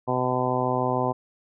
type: harmonic tone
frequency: 126.6 Hz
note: B2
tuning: 43 cents sharp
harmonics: 1 / 2 / 3 / 4 / 5 / 6 / 7 / 8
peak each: -30 / -30 / -30 / -30 / -30 / -30 / -30 / -30 dBFS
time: 0.07-1.13 s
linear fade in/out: 20 ms
effects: none